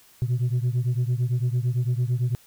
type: beating tone pair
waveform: sine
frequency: 120 / 128.9 Hz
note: B2 / C3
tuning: -49 / -26 cents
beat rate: 8.9 Hz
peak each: -21 / -23 dBFS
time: 0.22-2.35 s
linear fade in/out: 0 ms
effects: tanh soft clip ceiling -18 dBFS + white hiss -55 dBFS RMS until 2.46 s